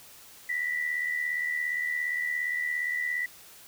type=tone pair together; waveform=sine; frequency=1898.2 / 1975.5 Hz; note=A#6 / B6; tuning=+31 / 0 cents; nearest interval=minor second; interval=69 cents; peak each=-35 / -28 dBFS; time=0.49-3.26 s; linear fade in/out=5 ms; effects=white hiss -51 dBFS RMS until 3.67 s